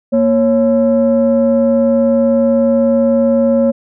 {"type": "tone pair together", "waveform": "sine", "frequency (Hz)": [234.1, 550], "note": ["A#3", "C#5"], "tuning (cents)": [8, -14], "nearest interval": "octave + minor third", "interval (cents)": 1478, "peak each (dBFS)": -10, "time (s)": [0.12, 3.72], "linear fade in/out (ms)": 20, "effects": ["tanh soft clip ceiling -4 dBFS"]}